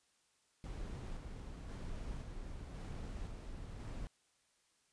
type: noise with tremolo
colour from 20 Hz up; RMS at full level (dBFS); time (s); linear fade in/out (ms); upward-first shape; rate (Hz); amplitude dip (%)
brown; -44; 0.64-4.07; 0; square; 0.95; 30
effects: white hiss -75 dBFS RMS until 4.92 s + resampled to 22050 Hz